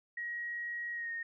sine tone with pitch glide, 1897 to 1850.5 Hz, A#6 to A#6, +30 to -13 cents, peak -36 dBFS, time 0.17-1.23 s, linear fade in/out 5 ms, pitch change -43 cents, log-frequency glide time 0.93-1.11 s, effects none

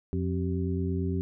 harmonic tone with a mistuned harmonic, 89 Hz, F2, 33 cents sharp, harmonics 1 / 2 / 3 / 4, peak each -29 / -32 / -34 / -35 dBFS, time 0.13-1.21 s, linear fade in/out 0 ms, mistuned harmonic 4, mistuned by +130 cents, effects none

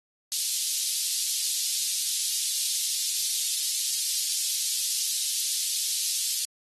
pink high-pass noise, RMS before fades -28 dBFS, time 0.32-6.45 s, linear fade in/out 0 ms, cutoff 3900 Hz, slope 24 dB/octave, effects AAC 32 kbps

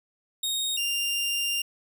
sawtooth tone pair in turn, 3729 / 2794 Hz, A#7 / F7, 0 / 0 cents, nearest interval perfect fourth, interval 500 cents, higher first, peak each -23 / -22 dBFS, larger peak second, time 0.43-0.77 / 0.77-1.62 s, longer second, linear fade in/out 5 ms, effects none

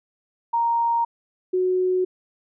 sine tone pair in turn, 932.3 / 368.1 Hz, A#5 / F#4, 0 / -9 cents, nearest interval octave + major third, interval 1609 cents, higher first, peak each -18 dBFS, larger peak neither, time 0.53-1.05 / 1.53-2.05 s, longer neither, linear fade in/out 10 ms, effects none

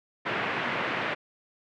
white band-pass noise, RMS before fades -30 dBFS, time 0.25-1.15 s, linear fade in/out 20 ms, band 120 to 2400 Hz, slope 24 dB/octave, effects none

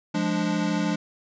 square chord, D diminished, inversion first, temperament equal, 174.61 / 207.7 / 293.7 Hz, F3 / Ab3 / D4, 0 / 0 / 0 cents, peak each -28 dBFS, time 0.14-0.96 s, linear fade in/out 10 ms, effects resampled to 16000 Hz

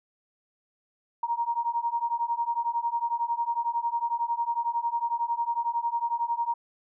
sine beating tone pair, 932.3 / 943.3 Hz, A#5 / A#5, 0 / +20 cents, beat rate 11 Hz, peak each -29 / -28 dBFS, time 1.23-6.54 s, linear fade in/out 5 ms, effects none

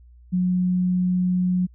sine tone, 181.5 Hz, F#3, 33 cents flat, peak -18 dBFS, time 0.32-1.67 s, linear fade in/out 20 ms, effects added 60 Hz sine -46 dBFS peak until 1.74 s

